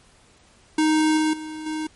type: tone with level steps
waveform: square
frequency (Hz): 311.1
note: D#4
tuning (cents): 0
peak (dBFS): -17 / -19 / -32 / -26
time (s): 0.78-1.87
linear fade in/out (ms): 5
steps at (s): 1.17 / 1.33 / 1.66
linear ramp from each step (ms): 5
effects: pink hiss -55 dBFS RMS until 1.95 s + MP3 48 kbps